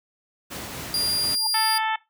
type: noise with tremolo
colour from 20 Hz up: pink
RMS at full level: -33 dBFS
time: 0.5-1.36 s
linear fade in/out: 20 ms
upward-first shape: triangle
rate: 4 Hz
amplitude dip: 25%
type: tone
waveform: sawtooth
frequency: 4800 Hz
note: D8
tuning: 37 cents sharp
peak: -18 dBFS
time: 0.94-1.78 s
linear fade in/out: 2 ms
type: tone with exponential growth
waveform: sine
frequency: 877 Hz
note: A5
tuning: 6 cents flat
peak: -24 dBFS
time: 1.36-1.47 s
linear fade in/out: 5 ms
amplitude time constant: 22 ms
type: harmonic tone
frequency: 440 Hz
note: A4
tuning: in tune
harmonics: 2 / 3 / 4 / 5 / 6 / 7 / 8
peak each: -24 / -31 / -29 / -33 / -38 / -36 / -38 dBFS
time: 1.54-1.96 s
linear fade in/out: 5 ms
effects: noise-tail reverb RT60 0.2 s tail -19 dB re dry + high-pass 80 Hz 12 dB/octave